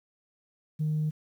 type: tone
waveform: sine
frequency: 153.7 Hz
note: D#3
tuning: 21 cents flat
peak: -24 dBFS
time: 0.79-1.11 s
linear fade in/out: 20 ms
effects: tanh soft clip ceiling -22 dBFS + 10-bit